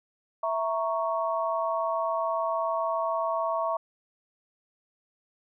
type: chord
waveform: sine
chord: A# diminished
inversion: second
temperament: equal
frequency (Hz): 659.3 / 932.3 / 1108.7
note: E5 / A#5 / C#6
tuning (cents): 0 / 0 / 0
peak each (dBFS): -28 / -32 / -30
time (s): 0.43-3.77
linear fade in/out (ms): 5
effects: none